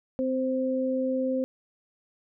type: tone pair together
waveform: sine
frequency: 259 / 522.4 Hz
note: C4 / C5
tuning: -17 / -3 cents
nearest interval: octave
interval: 1214 cents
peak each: -27 dBFS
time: 0.19-1.44 s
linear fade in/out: 0 ms
effects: none